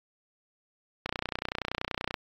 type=click train; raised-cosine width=0.3 ms; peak=-14 dBFS; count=34; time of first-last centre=1.06-2.142 s; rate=30.5 Hz; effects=AAC 48 kbps